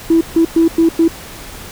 sine tone bursts at uneven times, 329.6 Hz, E4, in tune, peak -6 dBFS, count 5, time 0.1-0.21 / 0.36-0.45 / 0.56-0.68 / 0.78-0.89 / 0.99-1.08 s, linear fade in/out 5 ms, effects tanh soft clip ceiling -2 dBFS + pink hiss -32 dBFS RMS until 1.71 s

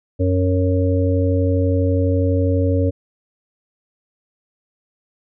harmonic tone, 92.1 Hz, F#2, 7 cents flat, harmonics 1 / 3 / 5 / 6, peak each -16 / -21 / -23 / -24 dBFS, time 0.19-2.91 s, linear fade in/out 20 ms, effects none

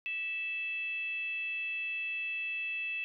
sine tone with frequency modulation, 2637 Hz, E7, in tune, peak -33 dBFS, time 0.06-3.04 s, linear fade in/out 0 ms, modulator 681 Hz, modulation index 0.3, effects none

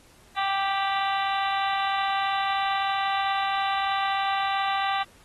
harmonic tone with a mistuned harmonic, 392 Hz, G4, in tune, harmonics 2 / 3 / 4 / 5 / 6 / 7 / 8 / 9 / 10, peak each -26 / -29 / -36 / -35 / -41 / -40 / -41 / -38 / -40 dBFS, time 0.36-5.04 s, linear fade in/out 20 ms, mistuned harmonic 8, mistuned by -59 cents, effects pink hiss -56 dBFS RMS until 5.24 s + AAC 32 kbps

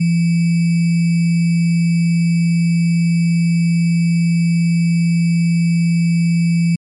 sine tone with sample-and-hold, 168.8 Hz, E3, 41 cents sharp, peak -11 dBFS, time 0-6.76 s, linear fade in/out 10 ms, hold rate 2450 Hz, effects MP3 48 kbps

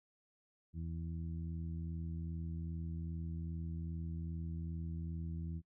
harmonic tone, 82.5 Hz, E2, 2 cents sharp, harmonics 1 / 2 / 3 / 4, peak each -41 / -43 / -55 / -56 dBFS, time 0.73-5.62 s, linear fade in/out 50 ms, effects noise-tail reverb RT60 0.1 s tail -23 dB re dry

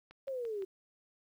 click train, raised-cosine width 0.3 ms, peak -38 dBFS, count 4, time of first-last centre 0.11-0.623 s, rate 5.85 Hz
sine linear sweep, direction down, 554 to 371.4 Hz, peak -35 dBFS, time 0.27-0.65 s, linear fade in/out 10 ms
effects 11-bit

